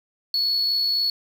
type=tone with amplitude modulation; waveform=sine; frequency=4393 Hz; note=C#8; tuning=16 cents flat; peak=-16 dBFS; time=0.34-1.1 s; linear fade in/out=2 ms; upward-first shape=sine; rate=64 Hz; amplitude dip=35%; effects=tanh soft clip ceiling -17 dBFS + 7-bit